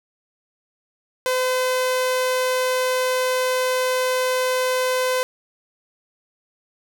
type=tone; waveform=sawtooth; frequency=510 Hz; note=C5; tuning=44 cents flat; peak=-15 dBFS; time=1.26-5.23 s; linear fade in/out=0 ms; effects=none